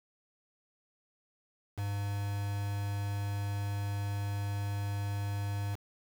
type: tone with quantisation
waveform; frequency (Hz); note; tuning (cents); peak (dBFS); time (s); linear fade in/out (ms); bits
triangle; 101; G#2; -48; -30; 1.77-5.76; 20; 7
effects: none